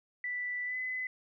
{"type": "tone with pitch glide", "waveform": "sine", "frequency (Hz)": [1975.5, 2018], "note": ["B6", "B6"], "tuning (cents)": [0, 37], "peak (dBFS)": -33, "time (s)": [0.24, 1.07], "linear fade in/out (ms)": 2, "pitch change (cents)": 37, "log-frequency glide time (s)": [0.65, 0.77], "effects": []}